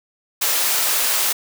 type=high-pass noise; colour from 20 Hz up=white; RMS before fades=-19 dBFS; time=0.41-1.33 s; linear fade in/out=10 ms; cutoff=500 Hz; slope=12 dB/octave; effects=none